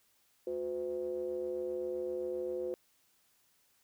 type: ring-modulated tone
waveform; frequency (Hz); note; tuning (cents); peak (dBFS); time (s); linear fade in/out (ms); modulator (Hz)
triangle; 73.3; D2; -3; -29; 0.47-2.74; 0; 436
effects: white hiss -71 dBFS RMS until 3.83 s